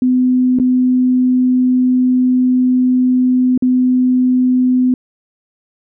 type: tone with dropouts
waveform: sine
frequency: 253 Hz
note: B3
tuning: 42 cents sharp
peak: -9 dBFS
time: 0.02-4.94 s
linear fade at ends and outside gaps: 2 ms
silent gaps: 0.588-0.598 / 3.577-3.623 s
effects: none